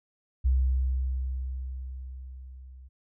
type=tone with level ramp; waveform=sine; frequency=64.6 Hz; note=C2; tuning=21 cents flat; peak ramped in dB=-19 to -45 dBFS; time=0.44-2.89 s; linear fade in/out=20 ms; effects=none